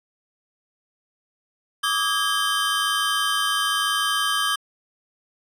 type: tone cluster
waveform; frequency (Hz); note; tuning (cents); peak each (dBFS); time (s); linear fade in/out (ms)
square; 1158 / 1259 / 1637 / 3107; D6 / D#6 / G#6 / G7; -25 / +20 / -25 / -16; -27 / -29 / -27 / -25; 1.83-4.56; 10
effects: resampled to 32000 Hz